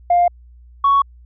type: tone pair in turn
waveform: sine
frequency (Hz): 702 / 1114.4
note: F5 / C#6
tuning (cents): +9 / +9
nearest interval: minor sixth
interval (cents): 800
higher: second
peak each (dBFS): -9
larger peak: neither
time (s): 0.1-0.28 / 0.84-1.02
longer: neither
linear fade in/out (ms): 5
effects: tanh soft clip ceiling -7 dBFS + added 60 Hz sine -41 dBFS peak until 1.25 s